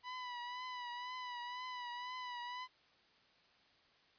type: tone with vibrato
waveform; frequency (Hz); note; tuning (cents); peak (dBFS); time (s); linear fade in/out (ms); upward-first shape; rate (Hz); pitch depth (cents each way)
sawtooth; 987.8; B5; 0; -39; 0.03-2.68; 50; triangle; 2; 51
effects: white hiss -69 dBFS RMS until 4.18 s + resampled to 11025 Hz